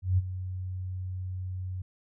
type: tone with ADSR envelope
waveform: sine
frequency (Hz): 92.4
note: F#2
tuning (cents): -2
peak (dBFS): -19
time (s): 0.02-1.82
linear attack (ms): 160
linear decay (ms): 29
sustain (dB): -13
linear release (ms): 6
effects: none